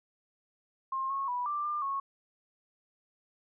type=tone with pitch steps; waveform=sine; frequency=1064 / 1094 / 982 / 1180 / 1196 / 1099 Hz; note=C6 / C#6 / B5 / D6 / D6 / C#6; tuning=+29 / -23 / -10 / +8 / +31 / -15 cents; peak=-30 dBFS; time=0.92-2 s; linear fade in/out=5 ms; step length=180 ms; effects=none